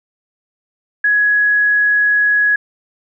sine tone, 1675 Hz, G#6, 14 cents sharp, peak -10 dBFS, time 1.04-2.56 s, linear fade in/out 5 ms, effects none

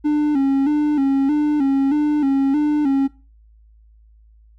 triangle tone with vibrato, 285.3 Hz, C#4, 50 cents sharp, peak -12 dBFS, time 0.04-3.08 s, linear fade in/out 20 ms, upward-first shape square, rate 1.6 Hz, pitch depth 78 cents each way, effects noise-tail reverb RT60 0.3 s tail -19 dB re dry + added 54 Hz sine -47 dBFS peak until 4.58 s

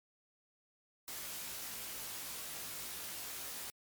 white noise with comb filter, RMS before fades -44 dBFS, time 1.08-3.7 s, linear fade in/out 0 ms, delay 18 ms, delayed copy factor +0.9, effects MP3 96 kbps

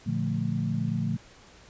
sine chord, Bb major seventh, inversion none, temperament equal, 116.54 / 146.83 / 174.61 / 220 Hz, Bb2 / D3 / F3 / A3, 0 / 0 / 0 / 0 cents, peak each -31 dBFS, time 0.06-1.17 s, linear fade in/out 10 ms, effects pink hiss -53 dBFS RMS until 1.69 s + resampled to 16000 Hz

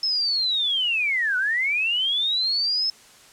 sine linear two-way sweep, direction down then up, 5274 to 1451 to 5274 Hz, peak -20 dBFS, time 0.03-2.9 s, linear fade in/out 2 ms, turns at 1.37 s, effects white hiss -50 dBFS RMS until 3.32 s + low-pass 9000 Hz 12 dB/octave

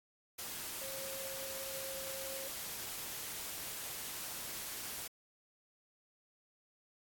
sine tone in noise, 538 Hz, C5, 48 cents sharp, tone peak -45 dBFS, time 0.81-2.48 s, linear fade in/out 10 ms, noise white, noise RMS -43 dBFS, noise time 0.38-5.08 s, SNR -5 dB, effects AAC 64 kbps

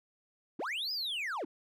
triangle linear two-way sweep, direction up then down, 195.9 to 5110 to 240 Hz, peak -32 dBFS, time 0.59-1.45 s, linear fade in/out 5 ms, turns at 0.92 s, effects none

